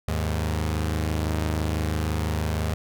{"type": "tone pair together", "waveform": "sawtooth", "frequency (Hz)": [77.78, 103.83], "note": ["D#2", "G#2"], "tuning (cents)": [0, 0], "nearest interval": "perfect fourth", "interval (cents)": 500, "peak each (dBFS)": [-21, -25], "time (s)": [0.08, 2.74], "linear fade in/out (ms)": 0, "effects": []}